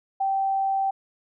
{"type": "tone", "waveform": "sine", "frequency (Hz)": 778, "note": "G5", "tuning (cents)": -13, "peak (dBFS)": -21, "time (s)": [0.2, 0.91], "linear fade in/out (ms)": 10, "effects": []}